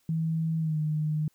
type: tone with pitch glide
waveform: sine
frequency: 161.6 to 153.33 Hz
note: E3 to D#3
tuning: -34 to -25 cents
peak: -25 dBFS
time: 0.09-1.28 s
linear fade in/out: 2 ms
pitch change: -91 cents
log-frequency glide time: 0.59-0.78 s
effects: white hiss -69 dBFS RMS until 1.34 s

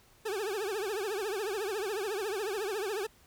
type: tone with vibrato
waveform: 40% pulse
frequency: 408.7 Hz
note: G#4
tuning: 28 cents flat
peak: -31 dBFS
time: 0.25-3.07 s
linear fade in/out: 10 ms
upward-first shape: triangle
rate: 14 Hz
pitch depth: 200 cents each way
effects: pink hiss -62 dBFS RMS until 3.26 s

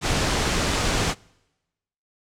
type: low-pass noise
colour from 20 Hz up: pink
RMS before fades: -23 dBFS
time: 0.01-1.15 s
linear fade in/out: 50 ms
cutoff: 8100 Hz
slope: 24 dB/octave
effects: noise-tail reverb RT60 1.0 s tail -26 dB re dry

